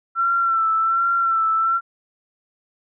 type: tone with vibrato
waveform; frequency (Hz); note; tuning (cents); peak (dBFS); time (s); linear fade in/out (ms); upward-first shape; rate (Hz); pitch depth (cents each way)
sine; 1346; E6; +36; -16; 0.15-1.81; 50; sine; 1.3; 37
effects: none